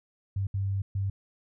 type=tone bursts at uneven times; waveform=sine; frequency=98 Hz; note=G2; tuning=in tune; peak=-26 dBFS; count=3; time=0.36-0.47 / 0.54-0.82 / 0.95-1.1 s; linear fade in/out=5 ms; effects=none